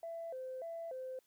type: tone with vibrato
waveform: sine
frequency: 587.3 Hz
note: D5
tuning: in tune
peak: -40 dBFS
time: 0.03-1.19 s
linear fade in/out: 2 ms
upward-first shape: square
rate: 1.7 Hz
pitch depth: 220 cents each way
effects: tanh soft clip ceiling -36 dBFS + white hiss -75 dBFS RMS until 1.26 s